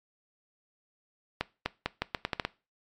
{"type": "accelerating click train", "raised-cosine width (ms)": 0.3, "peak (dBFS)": -12, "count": 9, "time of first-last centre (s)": [1.41, 2.45], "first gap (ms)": 250, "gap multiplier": 0.8, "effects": ["noise-tail reverb RT60 0.3 s tail -20 dB re dry", "MP3 96 kbps"]}